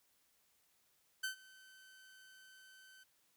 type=tone with ADSR envelope; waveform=sawtooth; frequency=1533 Hz; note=G6; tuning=39 cents flat; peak=-32 dBFS; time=1.23-3.04 s; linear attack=11 ms; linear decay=110 ms; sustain=-23 dB; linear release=13 ms; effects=white hiss -75 dBFS RMS until 3.36 s